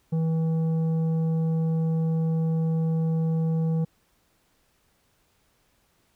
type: tone with tanh clipping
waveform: sine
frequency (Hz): 161.9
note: E3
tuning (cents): -31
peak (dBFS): -23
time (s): 0.12-3.85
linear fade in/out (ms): 10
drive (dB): 8
effects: pink hiss -67 dBFS RMS until 6.15 s